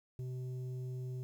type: tone with low-pass filter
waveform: square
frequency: 127.2 Hz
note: C3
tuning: 48 cents flat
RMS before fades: -41 dBFS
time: 0.19-1.23 s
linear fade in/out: 0 ms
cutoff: 280 Hz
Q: 1.9
effects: 11-bit